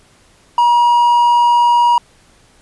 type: tone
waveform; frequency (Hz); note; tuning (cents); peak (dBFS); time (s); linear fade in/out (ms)
triangle; 956; A#5; +43; -6; 0.58-1.98; 2
effects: pink hiss -50 dBFS RMS until 2.61 s + resampled to 24000 Hz